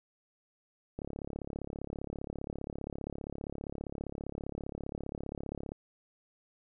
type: click train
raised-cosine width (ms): 2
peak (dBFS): -25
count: 167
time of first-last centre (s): 0.99-5.719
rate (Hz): 35.1
effects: none